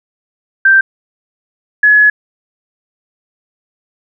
sine tone pair in turn, 1568 / 1695.1 Hz, G6 / G#6, 0 / +35 cents, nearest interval minor second, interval 135 cents, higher second, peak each -4 dBFS, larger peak neither, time 0.65-0.81 / 1.83-2.1 s, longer second, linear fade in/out 5 ms, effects none

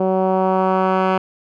10% pulse tone with low-pass filter sweep, 188 Hz, F#3, 28 cents sharp, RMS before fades -17 dBFS, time 0-1.18 s, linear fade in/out 5 ms, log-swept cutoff 580 to 1900 Hz, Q 1.3, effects none

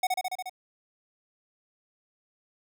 square tone with echo, 740 Hz, F#5, in tune, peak -23 dBFS, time 0.03-0.07 s, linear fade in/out 5 ms, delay 71 ms, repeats 6, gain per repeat -2 dB, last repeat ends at 0.496 s, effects none

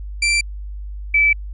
sawtooth / sine tone pair in turn, 2349 / 2309 Hz, D7 / D7, 0 / -30 cents, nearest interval unison, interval 30 cents, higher first, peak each -11 dBFS, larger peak neither, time 0.22-0.41 / 1.14-1.33 s, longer neither, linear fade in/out 5 ms, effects added 50 Hz sine -27 dBFS peak until 1.53 s + resampled to 24000 Hz

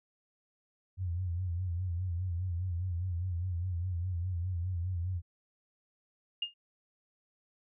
sine tone with vibrato, 89 Hz, F2, 33 cents sharp, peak -31 dBFS, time 0.97-5.22 s, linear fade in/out 50 ms, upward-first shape sine, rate 4.9 Hz, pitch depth 92 cents each way
sine tone with exponential decay, 2831 Hz, F7, 23 cents sharp, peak -27 dBFS, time 6.42-6.54 s, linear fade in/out 5 ms, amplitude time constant 25 ms
effects none

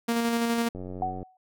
sawtooth tone with tremolo, 233.1 Hz, A#3, in tune, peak -19 dBFS, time 0.08-0.69 s, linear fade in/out 10 ms, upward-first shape square, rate 12 Hz, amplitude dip 25%
click train, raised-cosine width 2 ms, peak -25 dBFS, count 45, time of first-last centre 0.75-1.229 s, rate 91.9 Hz
sine tone with exponential decay, 746 Hz, F#5, 14 cents sharp, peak -22 dBFS, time 1.02-1.37 s, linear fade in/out 2 ms, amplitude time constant 74 ms
effects none

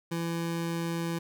25% pulse tone, 167.7 Hz, E3, 30 cents sharp, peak -26 dBFS, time 0.11-1.19 s, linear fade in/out 10 ms, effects none

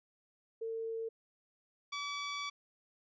sine / 15% pulse tone pair in turn, 451.5 / 1146.6 Hz, A4 / D6, +45 / -42 cents, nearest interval octave + major third, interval 1613 cents, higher second, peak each -36 / -31 dBFS, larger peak second, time 0.61-1.09 / 1.92-2.5 s, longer second, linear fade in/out 10 ms, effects resampled to 16000 Hz

